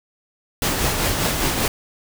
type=noise with tremolo; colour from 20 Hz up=pink; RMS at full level=-19 dBFS; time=0.62-1.68 s; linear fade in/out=2 ms; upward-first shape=triangle; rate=5.1 Hz; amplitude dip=45%; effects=none